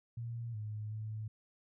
sine tone with pitch steps, 117 / 106.7 / 108.6 Hz, A#2 / G#2 / A2, +7 / +47 / -22 cents, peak -38 dBFS, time 0.17-1.28 s, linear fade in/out 5 ms, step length 370 ms, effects none

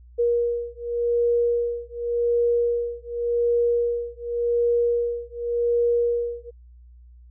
sine beating tone pair, 474.5 / 475.38 Hz, A#4 / A#4, +31 / +34 cents, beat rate 0.88 Hz, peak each -23 dBFS, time 0.18-6.51 s, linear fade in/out 20 ms, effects added 60 Hz sine -45 dBFS peak until 7.3 s

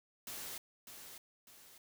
white noise with echo, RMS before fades -45 dBFS, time 0.27-0.58 s, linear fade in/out 2 ms, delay 600 ms, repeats 2, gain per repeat -7 dB, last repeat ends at 1.78 s, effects none

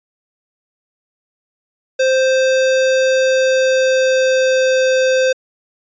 square tone with pitch glide, 523 to 519.4 Hz, C5 to C5, -1 to -13 cents, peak -12 dBFS, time 1.99-5.33 s, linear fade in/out 10 ms, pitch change -12 cents, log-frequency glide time 3.18-4.84 s, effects resampled to 16000 Hz

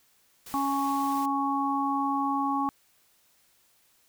white noise, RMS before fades -44 dBFS, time 0.46-1.26 s, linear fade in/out 5 ms
harmonic tone, 277.2 Hz, C#4, in tune, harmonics 1 / 3 / 4, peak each -29 / -29 / -29 dBFS, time 0.54-2.69 s, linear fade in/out 0 ms
effects white hiss -65 dBFS RMS until 4.08 s

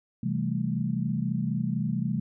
sine chord, A minor seventh, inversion first, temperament equal, 130.81 / 164.81 / 196 / 220 Hz, C3 / E3 / G3 / A3, 0 / 0 / 0 / 0 cents, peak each -31 dBFS, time 0.23-2.2 s, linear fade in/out 5 ms, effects none

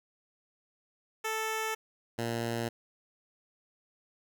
10% pulse tone pair in turn, 440 / 116.54 Hz, A4 / A#2, 0 / 0 cents, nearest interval octave + major seventh, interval 2300 cents, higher first, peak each -23 dBFS, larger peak neither, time 1.24-1.75 / 2.18-2.69 s, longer neither, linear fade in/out 10 ms, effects none

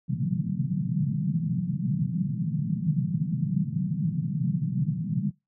white band-pass noise, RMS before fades -27 dBFS, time 0.08-5.31 s, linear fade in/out 20 ms, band 130 to 190 Hz, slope 48 dB/octave, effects noise-tail reverb RT60 0.2 s tail -22 dB re dry

